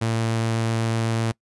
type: tone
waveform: sawtooth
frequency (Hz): 113.5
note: A#2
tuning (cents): -46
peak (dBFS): -17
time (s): 0.01-1.32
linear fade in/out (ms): 10
effects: noise-tail reverb RT60 0.1 s tail -24 dB re dry + resampled to 24000 Hz